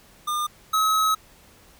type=tone pair in turn; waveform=square; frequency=1207 / 1281.7 Hz; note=D6 / E6; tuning=+47 / -49 cents; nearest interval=minor second; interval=104 cents; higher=second; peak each=-24 / -19 dBFS; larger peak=second; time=0.27-0.47 / 0.73-1.15 s; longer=second; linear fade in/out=10 ms; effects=pink hiss -53 dBFS RMS until 1.79 s